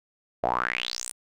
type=tone with band-pass filter sweep; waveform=sawtooth; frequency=60.9 Hz; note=B1; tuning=24 cents flat; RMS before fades=-29 dBFS; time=0.43-1.12 s; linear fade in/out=10 ms; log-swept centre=630 to 10000 Hz; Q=6.7; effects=none